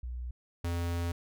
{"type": "tone pair in turn", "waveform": ["sine", "square"], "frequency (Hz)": [61, 85.72], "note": ["B1", "F2"], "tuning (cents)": [-21, -32], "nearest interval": "tritone", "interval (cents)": 589, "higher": "second", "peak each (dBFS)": [-35, -31], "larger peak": "second", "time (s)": [[0.03, 0.31], [0.64, 1.12]], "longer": "second", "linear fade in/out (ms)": 5, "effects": []}